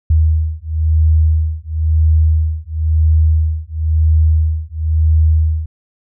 sine beating tone pair, 78.4 / 79.38 Hz, D#2 / D#2, +14 / +35 cents, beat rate 0.98 Hz, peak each -13 dBFS, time 0.1-5.66 s, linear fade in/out 5 ms, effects none

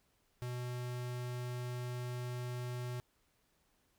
square tone, 123.47 Hz, B2, in tune, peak -39 dBFS, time 0.42-3 s, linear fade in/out 0 ms, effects pink hiss -75 dBFS RMS until 3.98 s

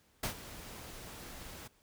pink noise with ADSR envelope, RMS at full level -33 dBFS, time 0.23-1.68 s, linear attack 6 ms, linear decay 100 ms, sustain -15 dB, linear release 11 ms, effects pink hiss -69 dBFS RMS until 1.82 s

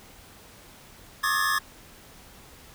square tone cluster, 1089 / 1187 / 1253 / 1697 / 1789 Hz, C#6 / D6 / D#6 / G#6 / A6, -31 / +18 / +12 / +37 / +28 cents, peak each -30 / -31 / -33 / -27 / -32 dBFS, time 1.23-1.59 s, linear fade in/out 10 ms, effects pink hiss -50 dBFS RMS until 2.74 s

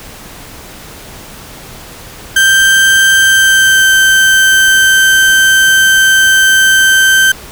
35% pulse tone with pitch glide, 1568 to 1554.5 Hz, G6 to G6, 0 to -15 cents, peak -3 dBFS, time 2.36-7.32 s, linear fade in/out 5 ms, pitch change -15 cents, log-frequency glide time 3.2-3.87 s, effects pink hiss -31 dBFS RMS until 7.51 s

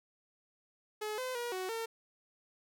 sawtooth tone with pitch steps, 425.9 / 511 / 478.9 / 372 / 454.1 Hz, G#4 / C5 / A#4 / F#4 / A#4, +44 / -41 / +47 / +9 / -45 cents, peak -32 dBFS, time 1.01-1.86 s, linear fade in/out 10 ms, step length 170 ms, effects none

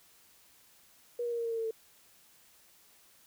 sine tone with pitch steps, 480 / 475 / 470.1 / 465.3 / 460.4 / 455.7 / 451 / 446.3 Hz, B4 / A#4 / A#4 / A#4 / A#4 / A#4 / A4 / A4, -49 / +33 / +15 / -3 / -22 / -39 / +43 / +25 cents, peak -31 dBFS, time 1.19-1.71 s, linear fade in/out 5 ms, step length 65 ms, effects white hiss -62 dBFS RMS until 3.26 s

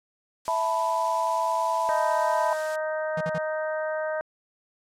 blue noise, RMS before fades -37 dBFS, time 0.45-2.76 s, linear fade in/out 5 ms
sine chord, E suspended fourth, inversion none, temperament just, 659.3 / 879 / 988.9 Hz, E5 / A5 / B5, 0 / -2 / +2 cents, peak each -28 / -29 / -25 dBFS, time 0.48-2.53 s, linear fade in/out 0 ms
harmonic tone, 311.1 Hz, D#4, in tune, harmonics 2 / 3 / 4 / 5 / 6, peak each -27 / -37 / -39 / -35 / -42 dBFS, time 1.89-4.21 s, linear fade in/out 0 ms
square tone bursts, 165.5 Hz, E3, 7 cents sharp, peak -30 dBFS, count 3, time 3.17-3.383 s, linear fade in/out 5 ms, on 39 ms, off 48 ms
effects low-pass 7000 Hz 12 dB/octave

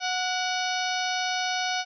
harmonic tone with a mistuned harmonic, 735 Hz, F#5, 12 cents flat, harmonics 1 / 2 / 3 / 4 / 5 / 6 / 7 / 8, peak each -29 / -32 / -34 / -35 / -36 / -37 / -37 / -38 dBFS, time 0-1.85 s, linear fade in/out 50 ms, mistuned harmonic 3, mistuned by +56 cents, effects none

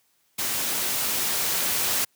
white noise with level ramp, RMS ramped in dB -27 to -24 dBFS, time 0.38-2.05 s, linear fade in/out 10 ms, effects white hiss -67 dBFS RMS until 2.15 s + high-pass 100 Hz 12 dB/octave

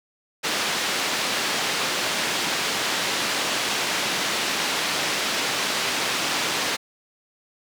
white band-pass noise, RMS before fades -25 dBFS, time 0.43-6.77 s, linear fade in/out 20 ms, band 180 to 4400 Hz, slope 12 dB/octave, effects none

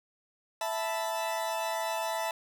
40% pulse chord, E suspended fourth, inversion none, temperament equal, 659.3 / 880 / 987.8 Hz, E5 / A5 / B5, 0 / 0 / 0 cents, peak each -33 / -33 / -37 dBFS, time 0.61-2.31 s, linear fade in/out 2 ms, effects none

